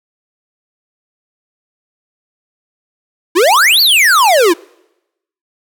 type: exponential two-way sweep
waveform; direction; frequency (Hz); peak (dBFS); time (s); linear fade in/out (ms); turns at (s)
square; up then down; 311.1 to 4699 to 311.1; -7; 3.35-4.54; 20; 3.81
effects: noise-tail reverb RT60 0.9 s tail -26 dB re dry